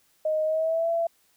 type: tone with pitch glide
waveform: sine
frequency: 622.3 to 670.8 Hz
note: D#5 to E5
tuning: 0 to +30 cents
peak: -22 dBFS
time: 0.25-1.07 s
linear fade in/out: 5 ms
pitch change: +130 cents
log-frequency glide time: 0.44-0.9 s
effects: white hiss -65 dBFS RMS until 1.36 s